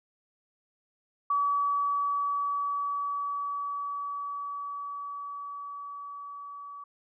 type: tone with level ramp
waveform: sine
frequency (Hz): 1142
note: D6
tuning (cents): -49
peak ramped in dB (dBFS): -23 to -40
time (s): 1.3-6.84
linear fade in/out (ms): 5
effects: none